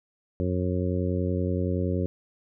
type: harmonic tone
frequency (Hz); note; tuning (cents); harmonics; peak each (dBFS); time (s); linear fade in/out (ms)
90.6; F#2; -36; 1 / 2 / 3 / 4 / 5 / 6; -27 / -30 / -32 / -33 / -34 / -35; 0.4-2.06; 0
effects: none